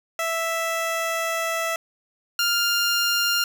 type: tone pair in turn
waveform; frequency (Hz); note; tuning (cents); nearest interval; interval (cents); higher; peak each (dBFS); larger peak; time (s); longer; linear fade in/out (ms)
15% pulse; 659.3 / 1401; E5 / F6; 0 / +5; octave + minor second; 1305; second; -17 / -13; second; 0.19-1.76 / 2.39-3.44; first; 2
effects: none